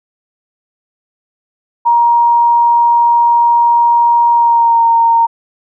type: tone with pitch glide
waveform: sine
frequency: 943 to 923.6 Hz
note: A#5 to A#5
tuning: +20 to -16 cents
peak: -6 dBFS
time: 1.85-5.27 s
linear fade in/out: 20 ms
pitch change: -36 cents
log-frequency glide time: 4.32-4.85 s
effects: none